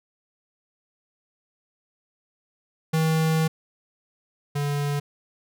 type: tone pair in turn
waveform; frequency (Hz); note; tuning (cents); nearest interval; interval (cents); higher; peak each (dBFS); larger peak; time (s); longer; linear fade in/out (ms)
square; 159.7 / 144.11; D#3 / D3; +45 / -32; major second; 177; first; -20 / -24; first; 2.93-3.48 / 4.55-5; first; 10
effects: none